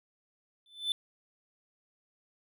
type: tone with exponential growth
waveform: triangle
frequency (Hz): 3520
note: A7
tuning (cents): 0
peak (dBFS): -23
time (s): 0.66-0.92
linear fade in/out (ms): 1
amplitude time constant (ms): 56
effects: none